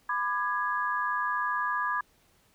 sine chord, G# diminished, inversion first, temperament just, 996.7 / 1196.1 / 1661.2 Hz, B5 / D6 / G#6, +16 / +31 / 0 cents, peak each -31 dBFS, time 0.09-2.01 s, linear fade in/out 5 ms, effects pink hiss -65 dBFS RMS until 2.54 s

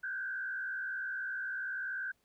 sine tone with frequency modulation, 1548 Hz, G6, 22 cents flat, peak -35 dBFS, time 0.03-2.12 s, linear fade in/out 10 ms, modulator 60.5 Hz, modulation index 1.1, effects pink hiss -75 dBFS RMS until 2.24 s

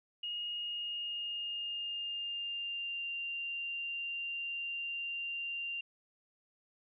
sine tone with pitch glide, 2866 to 2781 Hz, F7 to F7, +44 to -8 cents, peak -36 dBFS, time 0.23-5.81 s, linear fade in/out 5 ms, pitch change -52 cents, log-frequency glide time 0.52-3.12 s, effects none

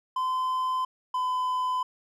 triangle tone pair in turn, 1026 / 1012.5 Hz, C6 / B5, -34 / +43 cents, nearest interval unison, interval 23 cents, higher first, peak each -23 dBFS, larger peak neither, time 0.16-0.85 / 1.14-1.83 s, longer neither, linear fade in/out 5 ms, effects none

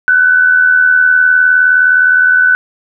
sine tone with amplitude modulation, 1500 Hz, F#6, 23 cents sharp, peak -3 dBFS, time 0.08-2.55 s, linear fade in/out 0 ms, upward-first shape sine, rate 79.5 Hz, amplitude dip 50%, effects none

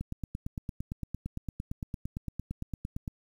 click train, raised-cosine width 5 ms, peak -22 dBFS, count 28, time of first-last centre 0.01-3.078 s, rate 8.8 Hz, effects 9-bit

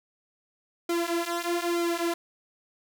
sawtooth tone with flanger, 342.8 Hz, F4, 32 cents flat, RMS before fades -28 dBFS, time 0.89-2.14 s, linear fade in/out 5 ms, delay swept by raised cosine 1.1 to 6.3 ms, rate 1.1 Hz, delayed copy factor -0.9, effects none

